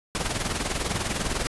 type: noise with tremolo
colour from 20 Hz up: pink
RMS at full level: -25 dBFS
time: 0.15-1.47 s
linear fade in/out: 0 ms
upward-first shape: sine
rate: 20 Hz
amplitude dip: 65%
effects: resampled to 24000 Hz